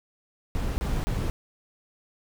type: noise bursts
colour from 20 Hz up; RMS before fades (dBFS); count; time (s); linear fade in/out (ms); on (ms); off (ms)
brown; -27; 3; 0.55-1.3; 0; 230; 30
effects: none